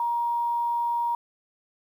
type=tone; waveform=sine; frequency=945 Hz; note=A#5; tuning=23 cents sharp; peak=-23 dBFS; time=0-1.15 s; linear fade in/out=2 ms; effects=9-bit